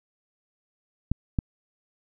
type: clicks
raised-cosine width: 5 ms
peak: -11 dBFS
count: 2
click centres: 1.116 / 1.388 s
effects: none